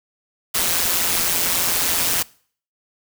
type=noise with amplitude modulation; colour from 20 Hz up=white; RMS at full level=-17 dBFS; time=0.54-2.23 s; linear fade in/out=10 ms; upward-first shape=sine; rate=172 Hz; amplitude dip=65%; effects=noise-tail reverb RT60 0.5 s tail -23 dB re dry